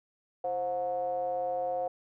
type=ring-modulated tone; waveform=triangle; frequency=97.5 Hz; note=G2; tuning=9 cents flat; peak=-24 dBFS; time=0.44-1.88 s; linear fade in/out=5 ms; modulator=624 Hz; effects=none